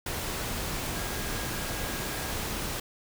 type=tone in noise; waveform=sine; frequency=1633 Hz; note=G#6; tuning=30 cents flat; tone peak=-44 dBFS; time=0.95-2.32 s; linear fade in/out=5 ms; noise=pink; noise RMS=-33 dBFS; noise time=0.06-2.8 s; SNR=-14 dB; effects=none